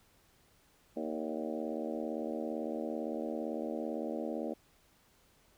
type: harmonic tone with a mistuned harmonic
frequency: 77.78 Hz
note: D#2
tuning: in tune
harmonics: 3 / 4 / 5 / 6 / 7 / 8 / 9 / 10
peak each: -40 / -40 / -44 / -43 / -42 / -45 / -48 / -52 dBFS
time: 0.96-4.54 s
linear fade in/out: 10 ms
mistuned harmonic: 7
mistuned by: +39 cents
effects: pink hiss -67 dBFS RMS until 5.57 s